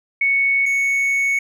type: tone pair in turn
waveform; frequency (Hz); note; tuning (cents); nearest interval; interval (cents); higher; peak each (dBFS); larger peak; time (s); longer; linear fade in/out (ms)
sine / triangle; 2217 / 2217; C#7 / C#7; 0 / 0; unison; 0; neither; -14; neither; 0.21-0.66 / 0.66-1.39; second; 5
effects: none